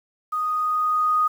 sine tone with level ramp, 1242 Hz, D#6, 3 cents flat, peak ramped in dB -22 to -16 dBFS, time 0.32-1.28 s, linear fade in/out 10 ms, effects 8-bit

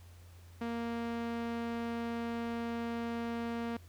sawtooth tone with low-pass filter, 233.1 Hz, A#3, in tune, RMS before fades -37 dBFS, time 0.61-3.77 s, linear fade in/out 5 ms, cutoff 3200 Hz, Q 0.57, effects added 87 Hz sine -52 dBFS peak until 3.88 s + pink hiss -63 dBFS RMS until 3.88 s

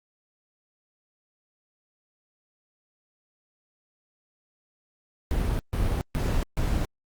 brown noise bursts, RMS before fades -25 dBFS, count 4, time 5.31-6.85 s, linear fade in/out 0 ms, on 280 ms, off 140 ms, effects Opus 48 kbps

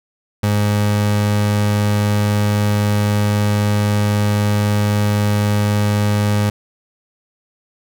30% pulse tone, 103.83 Hz, G#2, in tune, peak -11 dBFS, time 0.43-6.5 s, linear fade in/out 5 ms, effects none

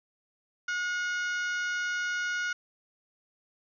harmonic tone, 722 Hz, F#5, 43 cents flat, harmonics 2 / 3 / 4 / 5 / 6 / 7 / 8 / 9, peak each -29 / -41 / -42 / -48 / -49 / -49 / -45 / -50 dBFS, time 0.68-2.53 s, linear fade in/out 5 ms, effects none

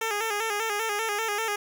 10% pulse tone with vibrato, 430 Hz, A4, 40 cents flat, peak -18 dBFS, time 0.01-1.56 s, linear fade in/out 5 ms, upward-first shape square, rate 5.1 Hz, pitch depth 74 cents each way, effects none

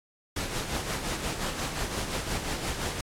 pink noise with tremolo, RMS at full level -30 dBFS, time 0.36-3.01 s, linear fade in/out 5 ms, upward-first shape sine, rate 5.7 Hz, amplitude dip 50%, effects low-pass 10000 Hz 12 dB/octave + AAC 64 kbps

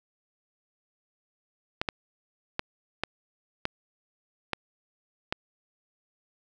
clicks, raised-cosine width 0.3 ms, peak -11 dBFS, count 7, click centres 1.815 / 1.888 / 2.594 / 3.036 / 3.654 / 4.533 / 5.325 s, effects none

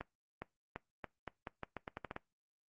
accelerating click train, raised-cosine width 0.5 ms, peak -26 dBFS, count 13, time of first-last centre 0.01-2.164 s, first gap 410 ms, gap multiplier 0.83, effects noise-tail reverb RT60 0.2 s tail -23 dB re dry + Opus 32 kbps

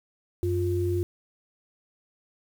sine tone pair together, 93.2 / 351.9 Hz, F#2 / F4, +13 / +13 cents, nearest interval octave + major seventh, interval 2300 cents, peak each -26 dBFS, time 0.43-1.03 s, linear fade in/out 0 ms, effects 8-bit

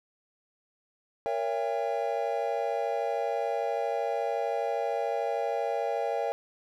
triangle chord, A# diminished seventh, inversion none, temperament just, 466.2 / 559.4 / 671.3 / 805.5 Hz, A#4 / C#5 / E5 / G5, 0 / +16 / +31 / +47 cents, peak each -31 dBFS, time 1.26-6.32 s, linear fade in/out 0 ms, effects none

